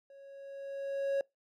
triangle tone with level ramp, 552 Hz, C#5, 7 cents flat, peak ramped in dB -50 to -25 dBFS, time 0.1-1.21 s, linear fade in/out 2 ms, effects noise-tail reverb RT60 0.2 s tail -25 dB re dry

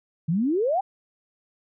sine exponential sweep, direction up, 150.6 to 813 Hz, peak -20 dBFS, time 0.28-0.81 s, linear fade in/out 10 ms, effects none

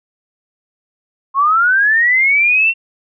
sine linear sweep, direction up, 1061 to 2738 Hz, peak -9 dBFS, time 1.34-2.74 s, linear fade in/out 50 ms, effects none

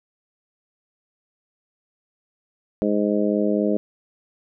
harmonic tone, 103.83 Hz, G#2, in tune, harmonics 2 / 3 / 4 / 5 / 6, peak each -22 / -24 / -25 / -26 / -27 dBFS, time 2.82-3.77 s, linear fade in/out 0 ms, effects none

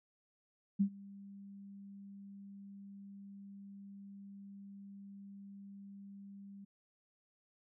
sine tone with ADSR envelope, 198.6 Hz, G3, 23 cents sharp, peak -25 dBFS, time 0.79-6.65 s, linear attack 19 ms, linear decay 80 ms, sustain -24 dB, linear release 10 ms, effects none

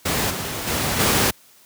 pink noise with level steps, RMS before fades -21 / -27 / -22 / -17 dBFS, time 0.05-1.31 s, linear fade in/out 10 ms, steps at 0.3 / 0.67 / 0.99 s, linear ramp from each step 10 ms, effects white hiss -52 dBFS RMS until 1.65 s + high-pass 80 Hz 12 dB/octave

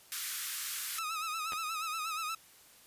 white high-pass noise, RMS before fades -37 dBFS, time 0.12-0.99 s, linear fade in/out 0 ms, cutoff 1200 Hz, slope 48 dB/octave
sawtooth tone with vibrato, 1280 Hz, D#6, 49 cents sharp, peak -31 dBFS, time 0.98-2.35 s, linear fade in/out 5 ms, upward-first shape sine, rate 8.4 Hz, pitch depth 73 cents each way
clicks, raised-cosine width 0.3 ms, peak -26 dBFS, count 2, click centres 1.522 / 1.533 s
effects white hiss -59 dBFS RMS until 2.86 s + resampled to 32000 Hz

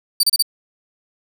sawtooth tone bursts, 4620 Hz, D8, 29 cents flat, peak -9 dBFS, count 4, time 0.2-0.425 s, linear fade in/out 5 ms, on 33 ms, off 31 ms, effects none

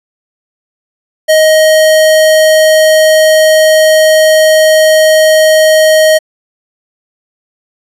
square tone, 627 Hz, D#5, 13 cents sharp, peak -4 dBFS, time 1.28-6.19 s, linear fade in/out 20 ms, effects resampled to 32000 Hz

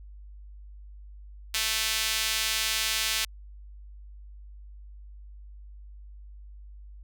sawtooth tone with high-pass filter, 220 Hz, A3, in tune, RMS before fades -28 dBFS, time 1.54-3.25 s, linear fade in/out 5 ms, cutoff 2900 Hz, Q 1, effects added 50 Hz sine -43 dBFS peak until 7.03 s

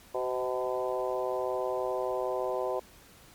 harmonic tone with a mistuned harmonic, 126.3 Hz, B2, 39 cents sharp, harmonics 3 / 4 / 5 / 6 / 7 / 8, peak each -34 / -33 / -34 / -39 / -40 / -39 dBFS, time 0.14-2.8 s, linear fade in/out 10 ms, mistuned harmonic 4, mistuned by +18 cents, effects pink hiss -55 dBFS RMS until 3.34 s + MP3 96 kbps

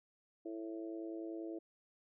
harmonic tone, 110.3 Hz, A2, 5 cents sharp, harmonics 3 / 4 / 5 / 6, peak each -42 / -50 / -52 / -53 dBFS, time 0.45-1.59 s, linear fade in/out 10 ms, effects none

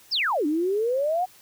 sine exponential two-way sweep, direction down then up, 5690 to 287.6 to 755 Hz, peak -21 dBFS, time 0.11-1.26 s, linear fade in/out 20 ms, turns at 0.46 s, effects white hiss -53 dBFS RMS until 1.41 s

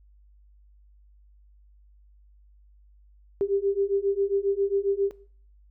sine beating tone pair, 392.6 / 400 Hz, G4 / G4, +3 / +35 cents, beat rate 7.4 Hz, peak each -26 / -25 dBFS, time 3.41-5.11 s, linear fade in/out 0 ms, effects noise-tail reverb RT60 0.5 s tail -18 dB re dry + added 50 Hz sine -53 dBFS peak until 5.7 s

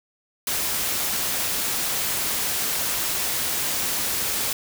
white noise, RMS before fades -25 dBFS, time 0.47-4.53 s, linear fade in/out 2 ms, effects none

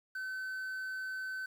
triangle tone with quantisation, 1525 Hz, G6, 48 cents flat, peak -35 dBFS, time 0.15-1.46 s, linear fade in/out 5 ms, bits 10, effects none

